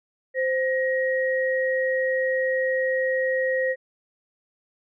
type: tone pair together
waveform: sine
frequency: 520 / 1888.7 Hz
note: C5 / A#6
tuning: -11 / +22 cents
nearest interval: octave + minor seventh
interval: 2233 cents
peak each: -22 / -26 dBFS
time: 0.34-3.76 s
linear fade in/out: 50 ms
effects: none